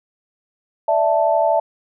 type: chord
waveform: sine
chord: D suspended second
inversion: none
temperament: equal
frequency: 587.3 / 659.3 / 880 Hz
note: D5 / E5 / A5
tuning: 0 / 0 / 0 cents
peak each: -20 / -16 / -19 dBFS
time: 0.88-1.6 s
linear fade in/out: 5 ms
effects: none